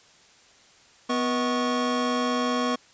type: tone cluster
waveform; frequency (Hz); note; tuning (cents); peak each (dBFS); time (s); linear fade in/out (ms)
square; 249.1 / 484.3 / 632 / 1103; B3 / B4 / D#5 / C#6; +15 / -34 / +27 / -9; -27 / -31 / -34 / -29; 1.09-2.76; 10
effects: white hiss -55 dBFS RMS until 2.93 s + resampled to 16000 Hz